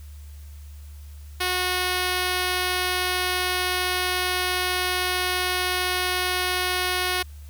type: tone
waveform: 5% pulse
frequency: 364.5 Hz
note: F#4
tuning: 26 cents flat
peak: -11 dBFS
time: 1.4-7.23 s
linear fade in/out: 10 ms
effects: added 73 Hz sine -38 dBFS peak until 7.49 s + white hiss -55 dBFS RMS until 7.49 s